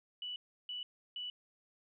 sine tone bursts, 2960 Hz, F#7, in tune, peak -39 dBFS, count 3, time 0.22-1.3 s, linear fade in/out 2 ms, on 140 ms, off 330 ms, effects none

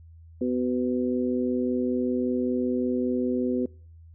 harmonic tone, 125.2 Hz, B2, 24 cents sharp, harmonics 2 / 3 / 4, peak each -25 / -29 / -31 dBFS, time 0.41-3.66 s, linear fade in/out 5 ms, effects noise-tail reverb RT60 0.5 s tail -25 dB re dry + added 82 Hz sine -46 dBFS peak until 4.14 s

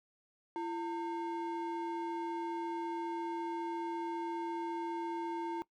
triangle ring-modulated tone, 622.3 Hz, D#5, in tune, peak -30 dBFS, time 0.56-5.62 s, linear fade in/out 0 ms, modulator 285 Hz, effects noise-tail reverb RT60 0.1 s tail -20 dB re dry

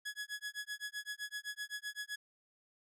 sawtooth tone with tremolo, 1683 Hz, G#6, 23 cents sharp, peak -34 dBFS, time 0.05-2.16 s, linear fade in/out 10 ms, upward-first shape sine, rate 7.8 Hz, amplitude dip 100%, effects low-pass 12000 Hz 12 dB/octave

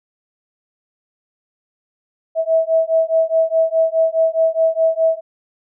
sine beating tone pair, 647 / 651.8 Hz, E5 / E5, -32 / -20 cents, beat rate 4.8 Hz, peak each -16 dBFS, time 2.35-5.21 s, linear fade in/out 50 ms, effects none

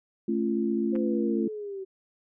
sine chord, A augmented, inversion none, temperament just, 220 / 275 / 343.8 Hz, A3 / C#4 / E#4, 0 / -14 / -27 cents, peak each -27 / -31 / -28 dBFS, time 0.28-1.48 s, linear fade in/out 5 ms
sine linear sweep, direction down, 523.3 to 377.3 Hz, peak -33 dBFS, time 0.92-1.85 s, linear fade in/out 20 ms
clicks, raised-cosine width 0.5 ms, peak -30 dBFS, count 2, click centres 0.954 / 0.961 s
effects none

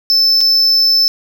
triangle tone with dropouts, 5274 Hz, E8, in tune, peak -7 dBFS, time 0.1-1.08 s, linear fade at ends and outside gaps 0 ms, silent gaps 0.407-0.412 s, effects none

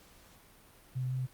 sine tone with pitch steps, 128.5 / 127.5 / 129.7 / 128.5 Hz, C3 / C3 / C3 / C3, -31 / -44 / -15 / -31 cents, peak -31 dBFS, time 0.95-1.27 s, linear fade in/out 20 ms, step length 80 ms, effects pink hiss -59 dBFS RMS until 1.33 s + Opus 48 kbps

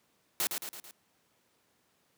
white noise with echo, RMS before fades -30 dBFS, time 0.4-0.47 s, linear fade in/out 0 ms, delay 110 ms, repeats 4, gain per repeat -5 dB, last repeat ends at 0.91 s, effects pink hiss -71 dBFS RMS until 2.17 s + high-pass 150 Hz 12 dB/octave

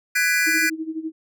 square chord, G# half-diminished seventh, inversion third, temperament just, 1495.1 / 1661.2 / 1993.5 / 2392 Hz, F#6 / G#6 / B6 / D7, +18 / 0 / +16 / +31 cents, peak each -24 dBFS, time 0.15-0.7 s, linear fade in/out 10 ms
sine tone with tremolo, 318.9 Hz, D#4, 43 cents sharp, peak -23 dBFS, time 0.46-1.12 s, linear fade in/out 20 ms, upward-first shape sine, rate 12 Hz, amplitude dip 80%
effects none

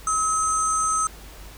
sine tone cluster, 1280 / 6270 / 8120 Hz, D#6 / G8 / B8, +49 / -1 / +47 cents, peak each -21 / -28 / -27 dBFS, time 0.07-1.07 s, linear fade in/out 2 ms, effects added 50 Hz sine -43 dBFS peak until 1.57 s + pink hiss -45 dBFS RMS until 1.57 s

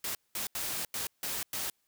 white noise bursts at uneven times, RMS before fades -35 dBFS, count 6, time 0.04-0.15 / 0.35-0.47 / 0.55-0.85 / 0.94-1.07 / 1.23-1.43 / 1.53-1.7 s, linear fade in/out 2 ms, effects white hiss -75 dBFS RMS until 1.87 s

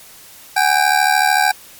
25% pulse ring-modulated tone, 787 Hz, G5, 7 cents sharp, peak -5 dBFS, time 0.56-1.52 s, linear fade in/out 10 ms, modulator 36.7 Hz, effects white hiss -41 dBFS RMS until 1.79 s + MP3 96 kbps

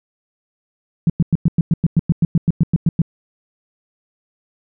sine tone bursts, 165.2 Hz, E3, 4 cents sharp, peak -9 dBFS, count 16, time 1.07-3.018 s, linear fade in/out 2 ms, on 28 ms, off 100 ms, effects none

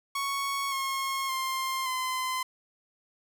sawtooth tone with pitch steps, 1108.7 / 1081.5 / 1055 / 1029.1 Hz, C#6 / C#6 / C6 / C6, 0 / -43 / +14 / -29 cents, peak -25 dBFS, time 0.15-2.43 s, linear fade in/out 5 ms, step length 570 ms, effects none

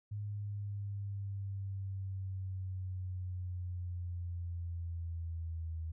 sine linear sweep, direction down, 103.83 to 80.6 Hz, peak -37 dBFS, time 0.11-5.92 s, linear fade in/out 10 ms, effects none

